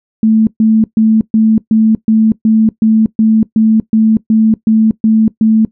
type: tone bursts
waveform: sine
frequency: 220 Hz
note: A3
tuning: in tune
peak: -5 dBFS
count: 15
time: 0.23-5.65 s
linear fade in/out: 2 ms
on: 240 ms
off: 130 ms
effects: noise-tail reverb RT60 0.1 s tail -19 dB re dry